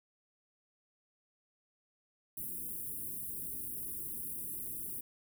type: band-stop noise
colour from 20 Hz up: white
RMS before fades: -41 dBFS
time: 2.37-5.01 s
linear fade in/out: 5 ms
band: 390 to 9500 Hz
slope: 48 dB/octave
effects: none